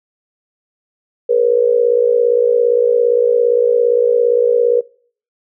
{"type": "tone with amplitude modulation", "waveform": "sine", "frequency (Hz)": 480, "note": "B4", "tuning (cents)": -49, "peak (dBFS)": -6, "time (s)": [1.29, 4.81], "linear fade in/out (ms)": 10, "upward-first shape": "sine", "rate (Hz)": 57.5, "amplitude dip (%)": 85, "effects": ["noise-tail reverb RT60 0.5 s tail -24 dB re dry"]}